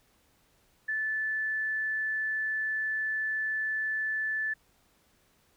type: tone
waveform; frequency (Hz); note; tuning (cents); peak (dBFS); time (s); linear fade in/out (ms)
sine; 1747; A6; -13; -28; 0.88-4.54; 10
effects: pink hiss -67 dBFS RMS until 5.56 s